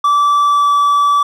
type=tone with pitch glide; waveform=triangle; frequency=1160 to 1153.3 Hz; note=D6 to D6; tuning=-22 to -32 cents; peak=-7 dBFS; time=0.04-1.23 s; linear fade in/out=5 ms; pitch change=-10 cents; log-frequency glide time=0.45-0.72 s; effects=none